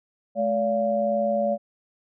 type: tone cluster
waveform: sine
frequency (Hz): 214.4 / 573 / 695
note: A3 / D5 / F5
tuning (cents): -45 / -43 / -9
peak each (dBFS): -28 / -22 / -28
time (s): 0.35-1.58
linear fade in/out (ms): 50
effects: none